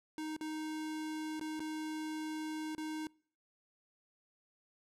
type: tone with dropouts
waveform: square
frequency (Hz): 311.1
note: D#4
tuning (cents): 0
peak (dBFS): -39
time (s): 0.18-3.07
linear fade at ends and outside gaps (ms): 1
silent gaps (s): 0.365-0.41 / 1.396-1.411 / 1.595-1.603 / 2.75-2.78
effects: noise-tail reverb RT60 0.5 s tail -25 dB re dry + low-pass 11000 Hz 12 dB/octave